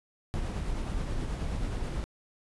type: noise with tremolo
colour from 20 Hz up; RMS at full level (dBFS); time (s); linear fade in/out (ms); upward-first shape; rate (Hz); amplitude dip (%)
brown; -31; 0.34-2.04; 0; sine; 9.4; 25
effects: resampled to 24000 Hz